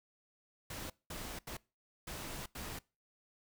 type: noise bursts at uneven times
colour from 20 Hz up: pink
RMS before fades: -44 dBFS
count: 5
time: 0.7-0.9 / 1.1-1.39 / 1.47-1.57 / 2.07-2.46 / 2.55-2.79 s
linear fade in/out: 5 ms
effects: noise-tail reverb RT60 0.3 s tail -23 dB re dry